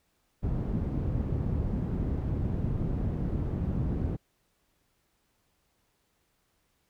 white low-pass noise, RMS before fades -30 dBFS, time 0.42-4.17 s, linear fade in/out 20 ms, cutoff 160 Hz, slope 12 dB/octave, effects pink hiss -73 dBFS RMS until 6.89 s

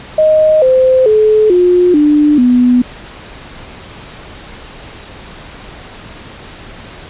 sine tone with pitch steps, 622.3 / 517.3 / 430 / 357.4 / 297.1 / 247 Hz, D#5 / C5 / A4 / F4 / D4 / B3, 0 / -20 / -40 / +40 / +20 / 0 cents, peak -5 dBFS, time 0.18-2.82 s, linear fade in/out 5 ms, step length 440 ms, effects pink hiss -32 dBFS RMS until 7.09 s + resampled to 8000 Hz

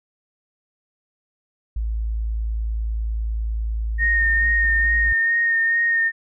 sine tone, 55 Hz, A1, in tune, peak -21 dBFS, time 1.76-5.13 s, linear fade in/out 5 ms
sine tone with vibrato, 1843 Hz, A#6, 20 cents flat, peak -16 dBFS, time 3.98-6.12 s, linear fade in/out 50 ms, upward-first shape sine, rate 2.3 Hz, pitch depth 18 cents each way
effects none

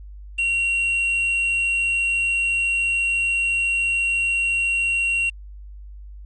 triangle tone with quantisation, 2747 Hz, F7, 29 cents flat, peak -17 dBFS, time 0.38-5.3 s, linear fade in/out 10 ms, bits 7, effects added 50 Hz sine -36 dBFS peak until 6.25 s + resampled to 24000 Hz

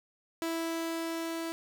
sawtooth tone with level ramp, 329.6 Hz, E4, in tune, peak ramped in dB -27 to -30 dBFS, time 0.42-1.52 s, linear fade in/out 0 ms, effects 9-bit

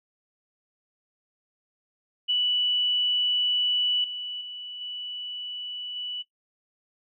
sine tone with level steps, 2960 Hz, F#7, in tune, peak -21 / -31 / -35 / -32 / -30 dBFS, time 2.28-6.23 s, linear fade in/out 20 ms, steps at 4.04 / 4.41 / 4.81 / 5.96 s, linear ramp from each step 2 ms, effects noise-tail reverb RT60 0.1 s tail -17 dB re dry

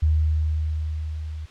sine tone with level ramp, 77.6 Hz, D#2, 4 cents flat, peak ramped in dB -15 to -30 dBFS, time 0.02-1.46 s, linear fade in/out 10 ms, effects white hiss -50 dBFS RMS until 1.5 s + low-pass 4000 Hz 12 dB/octave

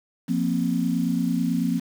sine chord, F suspended fourth, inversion none, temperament just, 174.61 / 232.8 / 261.9 Hz, F3 / Bb3 / C4, 0 / -2 / +2 cents, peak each -25 dBFS, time 0.28-1.8 s, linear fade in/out 20 ms, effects 7-bit

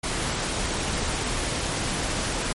pink noise, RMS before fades -27 dBFS, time 0.03-2.53 s, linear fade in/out 10 ms, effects MP3 48 kbps

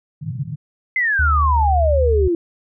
white band-pass noise, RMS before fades -26 dBFS, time 0.21-0.56 s, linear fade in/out 20 ms, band 110 to 150 Hz, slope 48 dB/octave
sine exponential sweep, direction down, 2093 to 329.6 Hz, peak -15 dBFS, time 0.96-2.35 s, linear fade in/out 2 ms
sine tone with vibrato, 74 Hz, D2, 14 cents sharp, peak -15 dBFS, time 1.19-2.28 s, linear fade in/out 5 ms, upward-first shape triangle, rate 1.5 Hz, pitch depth 15 cents each way
effects none

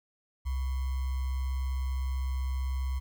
sine tone with sample-and-hold, 65.41 Hz, C2, in tune, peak -28 dBFS, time 0.45-3 s, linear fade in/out 20 ms, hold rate 1050 Hz, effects none

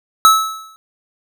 square tone with exponential decay, 1300 Hz, E6, 24 cents flat, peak -4 dBFS, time 0.25-0.76 s, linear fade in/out 0 ms, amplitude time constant 110 ms, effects none

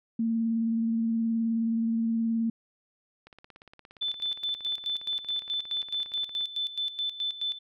sine tone with vibrato, 227.4 Hz, A#3, 43 cents flat, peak -24 dBFS, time 0.19-2.5 s, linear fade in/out 5 ms, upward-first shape triangle, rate 19 Hz, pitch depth 23 cents each way
click train, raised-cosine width 0.3 ms, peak -33 dBFS, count 55, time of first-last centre 3.27-6.41 s, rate 17.2 Hz
sine tone with tremolo, 3520 Hz, A7, in tune, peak -27 dBFS, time 4.01-7.59 s, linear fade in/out 10 ms, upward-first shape square, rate 4.7 Hz, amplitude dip 75%
effects none

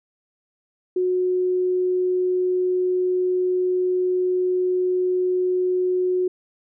sine tone, 365.4 Hz, F#4, 22 cents flat, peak -18 dBFS, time 0.96-6.28 s, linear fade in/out 5 ms, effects none

